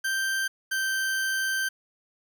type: tone pair in turn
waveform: 40% pulse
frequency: 1568 / 1559.3 Hz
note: G6 / G6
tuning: 0 / -10 cents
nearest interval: unison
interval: 10 cents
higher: first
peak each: -24 dBFS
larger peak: neither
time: 0.04-0.48 / 0.71-1.69 s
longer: second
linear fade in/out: 10 ms
effects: 9-bit